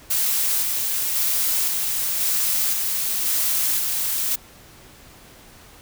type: noise with tremolo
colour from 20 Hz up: blue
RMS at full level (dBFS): -21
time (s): 0.1-4.36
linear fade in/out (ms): 10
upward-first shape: square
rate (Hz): 0.95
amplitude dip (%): 25
effects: pink hiss -47 dBFS RMS until 5.81 s